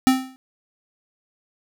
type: tone with exponential decay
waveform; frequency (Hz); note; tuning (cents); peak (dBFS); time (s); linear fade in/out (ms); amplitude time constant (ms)
square; 260.7; C4; -6; -10; 0.07-0.36; 0; 63
effects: none